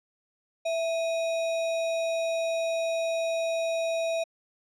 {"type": "tone with sample-and-hold", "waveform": "sine", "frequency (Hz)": 659.3, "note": "E5", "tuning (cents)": 0, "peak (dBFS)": -25, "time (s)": [0.65, 4.24], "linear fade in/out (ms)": 10, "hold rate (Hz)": 3150, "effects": ["low-pass 6000 Hz 12 dB/octave"]}